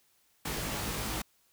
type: noise with comb filter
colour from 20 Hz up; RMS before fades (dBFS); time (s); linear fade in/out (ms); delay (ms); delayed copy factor
pink; -35; 0.45-1.22; 5; 19; +0.95
effects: white hiss -69 dBFS RMS until 1.52 s